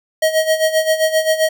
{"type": "tone with tremolo", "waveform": "square", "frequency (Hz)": 633, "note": "D#5", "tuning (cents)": 30, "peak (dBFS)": -11, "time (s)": [0.22, 1.49], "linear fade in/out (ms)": 5, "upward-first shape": "sine", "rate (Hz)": 7.6, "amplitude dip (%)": 75, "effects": []}